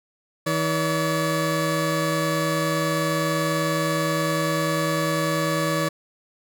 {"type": "tone pair together", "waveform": "20% pulse", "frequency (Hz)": [160.1, 570.5], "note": ["D#3", "C#5"], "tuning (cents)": [50, 50], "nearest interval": "octave + minor seventh", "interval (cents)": 2200, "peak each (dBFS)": -19, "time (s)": [0.46, 5.89], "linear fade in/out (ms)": 10, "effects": []}